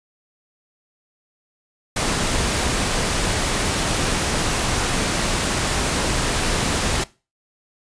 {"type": "noise", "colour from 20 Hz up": "pink", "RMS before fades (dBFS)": -21, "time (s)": [1.96, 7.04], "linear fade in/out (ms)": 5, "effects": ["noise-tail reverb RT60 0.3 s tail -20 dB re dry", "resampled to 22050 Hz"]}